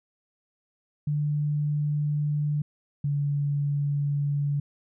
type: tone pair in turn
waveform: sine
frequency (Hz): 148 / 143.62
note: D3 / D3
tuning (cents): +14 / -38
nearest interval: minor second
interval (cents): 52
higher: first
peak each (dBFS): -23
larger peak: neither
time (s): 1.07-2.62 / 3.04-4.6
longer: second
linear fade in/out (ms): 5
effects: none